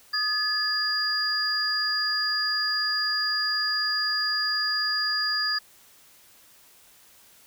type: tone cluster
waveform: sine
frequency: 1237 / 1713 / 4832 Hz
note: D#6 / A6 / D8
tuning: -10 / -47 / +48 cents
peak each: -33 / -28 / -25 dBFS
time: 0.13-5.59 s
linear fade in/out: 10 ms
effects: white hiss -55 dBFS RMS until 7.46 s

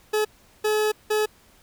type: tone bursts at uneven times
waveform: 40% pulse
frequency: 426.8 Hz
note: G#4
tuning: 47 cents sharp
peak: -19 dBFS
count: 3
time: 0.13-0.25 / 0.64-0.92 / 1.1-1.26 s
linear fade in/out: 10 ms
effects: pink hiss -56 dBFS RMS until 1.62 s

